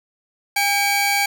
sawtooth tone pair together, 806.1 / 2280 Hz, G5 / C#7, +48 / +48 cents, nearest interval octave + tritone, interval 1800 cents, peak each -16 dBFS, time 0.56-1.26 s, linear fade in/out 5 ms, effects none

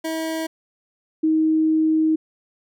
25% pulse / sine tone pair in turn, 321.6 / 315.5 Hz, E4 / D#4, -43 / +24 cents, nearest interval unison, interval 33 cents, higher first, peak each -20 / -15 dBFS, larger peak second, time 0.04-0.47 / 1.23-2.16 s, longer second, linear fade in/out 10 ms, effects none

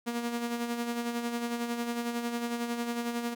sawtooth tone with tremolo, 236.8 Hz, A#3, 27 cents sharp, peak -25 dBFS, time 0.06-3.35 s, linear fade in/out 20 ms, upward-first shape sine, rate 11 Hz, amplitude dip 50%, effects none

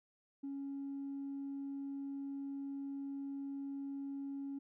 triangle tone with tanh clipping, 277.2 Hz, C#4, in tune, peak -40 dBFS, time 0.43-4.59 s, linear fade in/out 10 ms, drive 5 dB, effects none

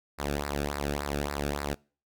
sawtooth tone with flanger, 72 Hz, D2, 34 cents flat, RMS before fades -32 dBFS, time 0.18-1.75 s, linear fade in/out 20 ms, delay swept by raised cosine 0.31 to 1.01 ms, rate 3.5 Hz, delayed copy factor -0.8, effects noise-tail reverb RT60 0.4 s tail -26 dB re dry

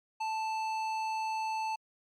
sine tone with tanh clipping, 880 Hz, A5, in tune, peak -33 dBFS, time 0.2-1.76 s, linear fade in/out 10 ms, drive 14 dB, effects MP3 96 kbps

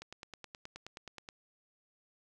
click train, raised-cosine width 0.2 ms, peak -28 dBFS, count 13, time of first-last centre 0.02-1.288 s, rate 9.46 Hz, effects none

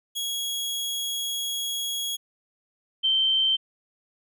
sawtooth / sine tone pair in turn, 3322 / 3117 Hz, G#7 / G7, 0 / -11 cents, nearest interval minor second, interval 111 cents, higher first, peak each -24 / -19 dBFS, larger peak second, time 0.15-2.17 / 3.03-3.57 s, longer first, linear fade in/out 20 ms, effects none

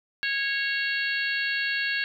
harmonic tone, 550 Hz, C#5, 14 cents flat, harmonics 3 / 4 / 5 / 6 / 7 / 8, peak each -27 / -34 / -31 / -38 / -37 / -35 dBFS, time 0.23-2.04 s, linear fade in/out 0 ms, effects 10-bit

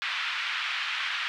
white band-pass noise, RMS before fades -31 dBFS, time 0.02-1.28 s, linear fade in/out 0 ms, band 1200 to 3200 Hz, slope 24 dB/octave, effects none

